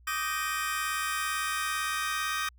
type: chord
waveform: sawtooth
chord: Eb major seventh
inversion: third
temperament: just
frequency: 1166.7 / 1244.5 / 1555.6 / 1866.8 Hz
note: D6 / Eb6 / G6 / Bb6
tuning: -12 / 0 / -14 / +2 cents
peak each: -33 / -29 / -31 / -32 dBFS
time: 0.07-2.49 s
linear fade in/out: 5 ms
effects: added 60 Hz sine -54 dBFS peak until 2.58 s